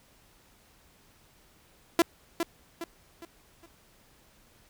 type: tone with echo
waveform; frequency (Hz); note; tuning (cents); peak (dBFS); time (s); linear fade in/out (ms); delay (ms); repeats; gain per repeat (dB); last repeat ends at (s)
sawtooth; 337; E4; +38; -14; 1.99-2.02; 2; 410; 4; -8; 3.66
effects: pink hiss -61 dBFS RMS until 4.69 s